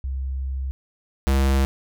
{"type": "tone pair in turn", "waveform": ["sine", "square"], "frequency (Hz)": [66.3, 67.46], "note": ["C2", "C#2"], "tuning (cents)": [23, -46], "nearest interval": "unison", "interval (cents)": 31, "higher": "second", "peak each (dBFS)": [-24, -17], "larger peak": "second", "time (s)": [[0.04, 0.71], [1.27, 1.65]], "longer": "first", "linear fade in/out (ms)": 0, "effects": []}